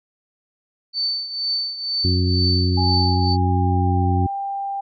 sine tone with tremolo, 4532 Hz, C#8, 37 cents sharp, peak -18 dBFS, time 0.93-3.37 s, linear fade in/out 50 ms, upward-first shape triangle, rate 2.1 Hz, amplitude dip 75%
harmonic tone, 91 Hz, F#2, 28 cents flat, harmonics 1 / 2 / 3 / 4, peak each -17 / -26 / -25 / -28 dBFS, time 2.04-4.27 s, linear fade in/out 10 ms
sine tone with pitch glide, 830.6 to 792.6 Hz, G#5 to G5, 0 to +19 cents, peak -23 dBFS, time 2.77-4.81 s, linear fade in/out 10 ms, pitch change -81 cents, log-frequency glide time 3.02-4.07 s
effects none

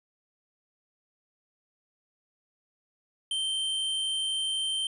square tone, 3124 Hz, G7, 7 cents flat, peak -28 dBFS, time 3.31-4.87 s, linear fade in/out 2 ms, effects resampled to 24000 Hz

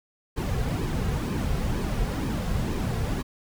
brown noise with flanger, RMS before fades -27 dBFS, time 0.36-3.23 s, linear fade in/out 20 ms, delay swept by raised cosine 1.4 to 3.4 ms, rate 2.1 Hz, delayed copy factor -0.55, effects none

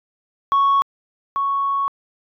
sine tone pair in turn, 1108.7 / 1108.7 Hz, C#6 / C#6, 0 / 0 cents, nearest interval unison, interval 0 cents, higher neither, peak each -11 / -17 dBFS, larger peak first, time 0.52-0.82 / 1.36-1.88 s, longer second, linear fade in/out 0 ms, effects tanh soft clip ceiling -11 dBFS

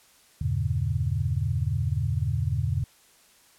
sine chord, E diminished seventh, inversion none, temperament just, 82.41 / 98.89 / 118.67 / 142.4 Hz, E2 / G2 / Bb2 / Db3, 0 / +16 / +31 / +47 cents, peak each -29 dBFS, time 0.41-2.84 s, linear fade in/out 5 ms, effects white hiss -58 dBFS RMS until 3.58 s + low-pass 12000 Hz 12 dB/octave

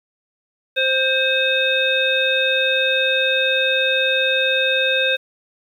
harmonic tone with a mistuned harmonic, 525 Hz, C5, 6 cents sharp, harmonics 1 / 3 / 5 / 7, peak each -21 / -21 / -21 / -21 dBFS, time 0.76-5.17 s, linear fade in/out 20 ms, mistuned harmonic 5, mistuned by -36 cents, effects 8-bit

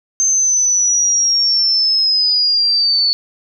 sine linear sweep, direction down, 6300 to 4435 Hz, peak -11 dBFS, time 0.2-3.13 s, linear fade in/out 0 ms, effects none

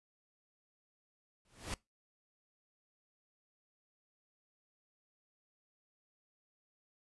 pink noise with exponential growth, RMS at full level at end -36 dBFS, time 1.45-1.74 s, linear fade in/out 1 ms, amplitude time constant 61 ms, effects noise-tail reverb RT60 0.2 s tail -23 dB re dry + resampled to 24000 Hz

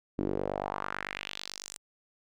sawtooth tone with band-pass filter sweep, 49 Hz, G1, in tune, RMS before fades -36 dBFS, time 0.18-1.78 s, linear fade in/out 10 ms, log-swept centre 290 to 8600 Hz, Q 2.6, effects none

